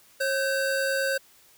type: tone pair together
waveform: square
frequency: 542.4 / 1538 Hz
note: C#5 / G6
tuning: -38 / -33 cents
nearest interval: octave + tritone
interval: 1805 cents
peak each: -27 / -28 dBFS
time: 0.2-1.18 s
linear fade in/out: 10 ms
effects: white hiss -57 dBFS RMS until 1.57 s